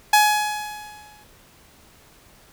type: tone with exponential decay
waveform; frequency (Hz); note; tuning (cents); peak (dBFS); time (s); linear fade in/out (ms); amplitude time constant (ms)
sawtooth; 842; G#5; +24; -7; 0.13-1.24; 5; 240
effects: pink hiss -52 dBFS RMS until 2.52 s